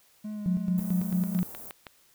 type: tone with vibrato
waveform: triangle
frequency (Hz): 210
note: G#3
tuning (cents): +19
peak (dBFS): -31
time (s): 0.24-1.4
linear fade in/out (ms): 10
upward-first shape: sine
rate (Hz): 3.7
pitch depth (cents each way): 22
type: tone with tremolo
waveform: sine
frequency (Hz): 180.3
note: F#3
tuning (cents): -45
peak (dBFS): -23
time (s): 0.46-1.43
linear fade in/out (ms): 0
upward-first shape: square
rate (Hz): 4.5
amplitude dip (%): 60
type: band-stop noise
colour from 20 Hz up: white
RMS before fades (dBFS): -43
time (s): 0.78-1.71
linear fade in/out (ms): 0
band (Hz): 710 to 14000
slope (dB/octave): 12
type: click train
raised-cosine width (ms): 0.3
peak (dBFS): -24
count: 4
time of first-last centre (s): 1.39-1.868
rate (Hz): 6.28
effects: white hiss -62 dBFS RMS until 2.14 s